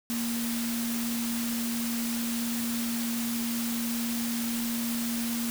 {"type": "tone in noise", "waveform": "sine", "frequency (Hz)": 233.9, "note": "A#3", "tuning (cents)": 6, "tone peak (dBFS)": -29, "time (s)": [0.1, 5.5], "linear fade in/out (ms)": 0, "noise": "white", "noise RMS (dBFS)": -35, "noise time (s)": [0.1, 5.5], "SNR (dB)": 3, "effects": []}